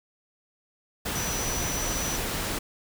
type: tone in noise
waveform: sine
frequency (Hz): 5920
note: F#8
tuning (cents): 0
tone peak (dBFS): -32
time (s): 1.15-2.17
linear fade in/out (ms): 10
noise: pink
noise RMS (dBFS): -30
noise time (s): 1.05-2.59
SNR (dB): -5
effects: none